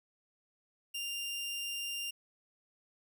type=tone; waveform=sawtooth; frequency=2794 Hz; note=F7; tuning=in tune; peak=-33 dBFS; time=0.94-2.11 s; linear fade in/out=10 ms; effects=none